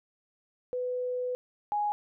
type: tone pair in turn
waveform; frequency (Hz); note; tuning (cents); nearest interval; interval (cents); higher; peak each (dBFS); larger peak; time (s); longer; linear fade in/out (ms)
sine; 498.8 / 830.9; B4 / G#5; +17 / +1; major sixth; 884; second; -29 / -26; second; 0.73-1.35 / 1.72-1.92; first; 0
effects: none